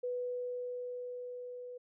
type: tone with level ramp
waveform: sine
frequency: 493.9 Hz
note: B4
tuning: in tune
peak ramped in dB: -33 to -43 dBFS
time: 0.03-1.78 s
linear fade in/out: 10 ms
effects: none